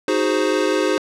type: chord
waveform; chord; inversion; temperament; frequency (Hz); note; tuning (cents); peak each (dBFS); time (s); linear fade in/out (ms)
square; Ab dominant seventh; second; equal; 311.1 / 370 / 415.3 / 523.3; Eb4 / Gb4 / Ab4 / C5; 0 / 0 / 0 / 0; -23; 0.08-0.98; 2
effects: low-pass 7000 Hz 12 dB/octave